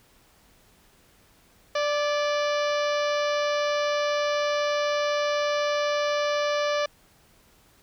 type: harmonic tone with a mistuned harmonic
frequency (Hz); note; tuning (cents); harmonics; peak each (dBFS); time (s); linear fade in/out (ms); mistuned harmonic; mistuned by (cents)
588; D5; +2; 1 / 2 / 3 / 4 / 5 / 6 / 7 / 8 / 9 / 10; -24 / -30 / -34 / -36 / -38 / -40 / -41 / -42 / -43 / -44; 1.75-6.86; 5; 3; -34
effects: pink hiss -59 dBFS RMS until 7.82 s